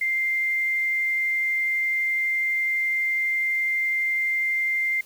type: tone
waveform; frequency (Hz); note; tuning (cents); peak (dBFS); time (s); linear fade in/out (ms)
sine; 2096; C7; +2; -21; 0.01-5.01; 5
effects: white hiss -51 dBFS RMS until 5.05 s